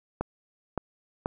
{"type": "clicks", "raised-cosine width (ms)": 1, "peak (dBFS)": -14, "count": 3, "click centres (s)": [0.21, 0.777, 1.259], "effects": []}